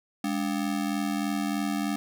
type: ring-modulated tone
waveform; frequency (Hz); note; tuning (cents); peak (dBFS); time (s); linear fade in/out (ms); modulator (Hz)
square; 246.9; B3; 0; -24; 0.24-1.96; 0; 41.6
effects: none